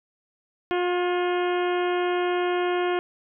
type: harmonic tone with a mistuned harmonic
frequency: 356.8 Hz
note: F4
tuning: 37 cents sharp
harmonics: 1 / 2 / 3 / 4 / 5 / 6 / 7 / 8 / 9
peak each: -23 / -29 / -33 / -35 / -37 / -39 / -40 / -41 / -42 dBFS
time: 0.71-2.99 s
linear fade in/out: 0 ms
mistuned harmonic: 5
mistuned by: -38 cents
effects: none